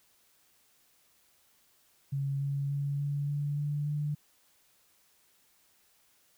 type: tone with pitch steps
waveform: sine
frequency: 138.59 / 140.12 / 141.67 / 143.23 / 144.81 / 146.41 / 148.02 Hz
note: C#3 / C#3 / C#3 / D3 / D3 / D3 / D3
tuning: 0 / +19 / +38 / -43 / -24 / -5 / +14 cents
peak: -29 dBFS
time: 2.12-4.15 s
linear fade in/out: 10 ms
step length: 290 ms
effects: white hiss -67 dBFS RMS until 6.37 s